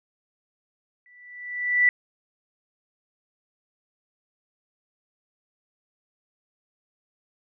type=tone with exponential growth; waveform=sine; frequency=1969 Hz; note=B6; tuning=6 cents flat; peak=-13 dBFS; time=1.06-1.89 s; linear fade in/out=1 ms; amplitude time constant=180 ms; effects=none